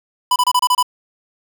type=tone bursts; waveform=square; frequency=994 Hz; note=B5; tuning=11 cents sharp; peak=-12 dBFS; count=7; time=0.31-0.828 s; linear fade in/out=5 ms; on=50 ms; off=28 ms; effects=7-bit